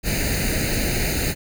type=noise with comb filter; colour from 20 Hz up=pink; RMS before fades=-22 dBFS; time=0.03-1.35 s; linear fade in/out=50 ms; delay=0.45 ms; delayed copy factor=+0.85; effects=none